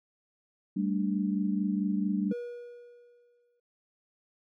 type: chord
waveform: sine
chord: G suspended second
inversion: none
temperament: just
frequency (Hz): 196 / 220.5 / 294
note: G3 / A3 / D4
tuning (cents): 0 / +4 / +2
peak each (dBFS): -28 / -33 / -33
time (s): 0.76-2.33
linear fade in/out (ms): 10
type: tone with exponential decay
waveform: triangle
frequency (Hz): 481.6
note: B4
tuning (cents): -44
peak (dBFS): -30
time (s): 2.31-3.6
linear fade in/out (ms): 5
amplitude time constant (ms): 280
effects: none